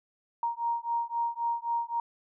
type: beating tone pair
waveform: sine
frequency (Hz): 934 / 937.8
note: A#5 / A#5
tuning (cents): +3 / +10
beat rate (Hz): 3.8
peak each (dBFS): -31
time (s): 0.43-2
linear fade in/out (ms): 2
effects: none